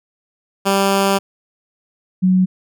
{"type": "tone pair in turn", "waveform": ["10% pulse", "sine"], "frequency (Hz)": [196.3, 185.28], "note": ["G3", "F#3"], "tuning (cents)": [3, 3], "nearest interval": "minor second", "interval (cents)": 100, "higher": "first", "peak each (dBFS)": [-5, -10], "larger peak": "first", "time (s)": [[0.65, 1.19], [2.22, 2.46]], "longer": "first", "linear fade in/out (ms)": 20, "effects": []}